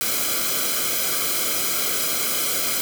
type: noise with comb filter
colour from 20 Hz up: white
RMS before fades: -23 dBFS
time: 0.01-2.81 s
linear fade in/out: 0 ms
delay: 1.1 ms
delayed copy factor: -0.85
effects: none